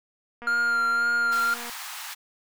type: click train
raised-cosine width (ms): 0.5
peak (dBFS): -26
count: 305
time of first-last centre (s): 0.42-1.697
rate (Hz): 238
type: tone with vibrato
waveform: triangle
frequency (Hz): 1400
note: F6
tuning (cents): +4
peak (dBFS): -19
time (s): 0.47-1.54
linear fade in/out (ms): 2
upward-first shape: sine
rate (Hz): 1.9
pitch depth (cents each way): 21
type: high-pass noise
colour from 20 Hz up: pink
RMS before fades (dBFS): -37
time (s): 1.31-2.15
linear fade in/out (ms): 20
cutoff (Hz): 820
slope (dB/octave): 48
effects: none